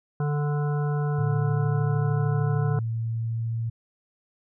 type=harmonic tone; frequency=146.83 Hz; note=D3; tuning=in tune; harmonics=1 / 3 / 5 / 7 / 9 / 10; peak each=-23 / -33 / -37 / -40 / -42 / -43 dBFS; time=0.2-2.79 s; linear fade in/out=2 ms
type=tone with pitch glide; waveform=sine; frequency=113.6 to 114.46 Hz; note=A#2 to A#2; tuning=-44 to -31 cents; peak=-25 dBFS; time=1.18-3.7 s; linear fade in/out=10 ms; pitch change=+13 cents; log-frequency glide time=2.92-3.55 s
effects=none